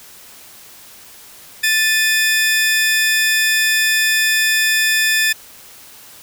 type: tone pair together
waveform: sawtooth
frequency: 1760 / 2480 Hz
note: A6 / D#7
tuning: 0 / -6 cents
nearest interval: tritone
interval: 594 cents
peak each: -11 / -15 dBFS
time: 1.63-5.33 s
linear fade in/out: 10 ms
effects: white hiss -41 dBFS RMS until 6.22 s

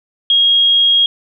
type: tone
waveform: sine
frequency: 3272 Hz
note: G#7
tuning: 26 cents flat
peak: -8 dBFS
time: 0.3-1.06 s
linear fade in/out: 2 ms
effects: none

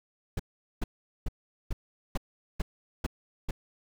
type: noise bursts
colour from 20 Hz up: brown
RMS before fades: -28 dBFS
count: 8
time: 0.37-3.51 s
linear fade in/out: 5 ms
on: 25 ms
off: 420 ms
effects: none

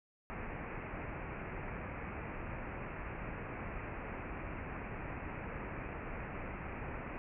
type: low-pass noise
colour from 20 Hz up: pink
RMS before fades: -43 dBFS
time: 0.3-7.18 s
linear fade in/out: 0 ms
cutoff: 2600 Hz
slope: 96 dB/octave
effects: none

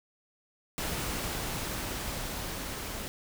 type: noise with level ramp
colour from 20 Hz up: pink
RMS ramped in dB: -33 to -38 dBFS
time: 0.78-3.08 s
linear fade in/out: 0 ms
effects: none

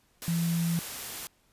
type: tone in noise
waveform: sine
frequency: 168.3 Hz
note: E3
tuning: 36 cents sharp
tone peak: -25 dBFS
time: 0.28-0.79 s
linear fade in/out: 0 ms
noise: white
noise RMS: -38 dBFS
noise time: 0.22-1.27 s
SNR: +10 dB
effects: pink hiss -67 dBFS RMS until 1.52 s + resampled to 32000 Hz

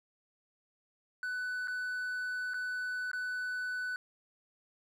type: tone with dropouts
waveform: triangle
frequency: 1495 Hz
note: F#6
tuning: 17 cents sharp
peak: -32 dBFS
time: 1.23-3.96 s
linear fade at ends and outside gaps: 1 ms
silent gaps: 1.674-1.681 / 2.536-2.542 / 3.115-3.132 s
effects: none

